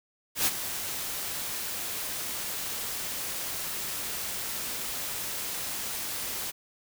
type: noise with ADSR envelope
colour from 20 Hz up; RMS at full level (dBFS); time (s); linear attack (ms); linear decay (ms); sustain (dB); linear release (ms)
white; -23; 0.35-6.52; 110; 40; -11; 26
effects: none